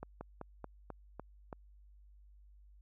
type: slowing click train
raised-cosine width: 1 ms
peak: -29 dBFS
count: 7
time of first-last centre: 0.03-1.528 s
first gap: 180 ms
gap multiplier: 1.13
effects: added 50 Hz sine -57 dBFS peak until 2.81 s